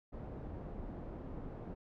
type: low-pass noise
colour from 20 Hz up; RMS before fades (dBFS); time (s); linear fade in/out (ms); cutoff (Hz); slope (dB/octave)
pink; -45; 0.12-1.75; 20; 610; 12
effects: none